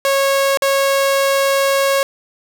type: tone with dropouts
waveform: sawtooth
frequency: 549 Hz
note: C#5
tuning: 17 cents flat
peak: -9 dBFS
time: 0.05-2.03 s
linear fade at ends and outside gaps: 1 ms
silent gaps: 0.573-0.621 s
effects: none